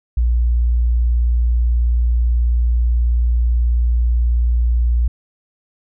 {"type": "tone", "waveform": "sine", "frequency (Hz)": 59.2, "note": "A#1", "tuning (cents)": 27, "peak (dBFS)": -12, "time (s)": [0.17, 5.08], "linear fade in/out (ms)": 5, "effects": []}